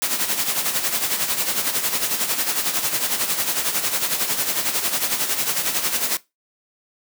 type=noise with tremolo; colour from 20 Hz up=white; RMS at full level=-20 dBFS; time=0.02-6.17 s; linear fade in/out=0 ms; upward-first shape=sine; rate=11 Hz; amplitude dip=60%; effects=noise-tail reverb RT60 0.2 s tail -19 dB re dry + high-pass 150 Hz 12 dB/octave